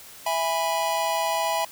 square chord, E major, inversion none, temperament just, 659.3 / 824.1 / 988.9 Hz, E5 / G#5 / B5, 0 / -14 / +2 cents, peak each -28 dBFS, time 0.26-1.65 s, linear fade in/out 5 ms, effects white hiss -45 dBFS RMS until 1.71 s

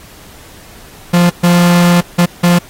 45% pulse tone bursts at uneven times, 174.61 Hz, F3, in tune, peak -6 dBFS, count 4, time 1.13-1.3 / 1.43-2.01 / 2.18-2.26 / 2.43-2.59 s, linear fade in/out 10 ms, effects pink hiss -38 dBFS RMS until 2.69 s + AAC 48 kbps

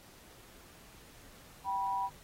sine tone pair together, 779 / 976.7 Hz, G5 / B5, -11 / -20 cents, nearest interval major third, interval 391 cents, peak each -36 / -32 dBFS, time 1.64-2.1 s, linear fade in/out 50 ms, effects pink hiss -57 dBFS RMS until 2.23 s + AAC 48 kbps

